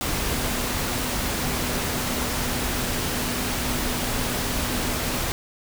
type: tone in noise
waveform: sine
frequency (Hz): 246.9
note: B3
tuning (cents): 0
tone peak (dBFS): -34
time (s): 0.28-5.17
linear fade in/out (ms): 0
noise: pink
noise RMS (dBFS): -26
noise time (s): 0.01-5.32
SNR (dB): -11
effects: none